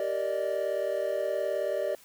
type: chord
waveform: triangle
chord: Eb major seventh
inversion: first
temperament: just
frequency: 388.9 / 466.7 / 583.4 / 622.3 Hz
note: G4 / Bb4 / D5 / Eb5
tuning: -14 / +2 / -12 / 0 cents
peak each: -33 / -34 / -28 / -30 dBFS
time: 0-1.95 s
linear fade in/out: 2 ms
effects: tanh soft clip ceiling -16 dBFS + white hiss -56 dBFS RMS until 2.04 s